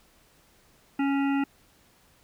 harmonic tone, 277.4 Hz, C#4, 1 cent sharp, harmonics 1 / 3 / 5 / 7 / 9 / 10, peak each -23 / -33 / -37 / -40 / -42 / -43 dBFS, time 0.99-1.44 s, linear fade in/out 5 ms, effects pink hiss -61 dBFS RMS until 2.23 s

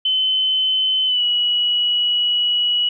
sine tone with pitch glide, 3051 to 2925 Hz, G7 to F#7, -48 to -21 cents, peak -15 dBFS, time 0.05-2.89 s, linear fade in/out 5 ms, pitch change -73 cents, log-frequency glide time 1.06-1.23 s, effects none

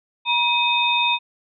sine tone cluster, 957 / 2526 / 3643 Hz, A#5 / D#7 / A#7, +45 / +26 / -41 cents, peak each -21 dBFS, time 0.25-1.19 s, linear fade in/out 50 ms, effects none

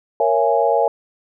sine chord, A# half-diminished seventh, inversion none, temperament equal with one note detuned, 466.2 / 554.4 / 671.6 / 830.6 Hz, A#4 / C#5 / E5 / G#5, 0 / 0 / +32 / 0 cents, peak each -19 dBFS, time 0.2-0.88 s, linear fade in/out 2 ms, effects none

